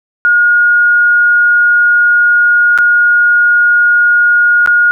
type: tone with dropouts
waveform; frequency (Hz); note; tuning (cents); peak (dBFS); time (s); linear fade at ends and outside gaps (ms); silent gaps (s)
sine; 1434; F6; +45; -5; 0.25-4.91; 0; 2.777-2.786 / 4.661-4.674
effects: none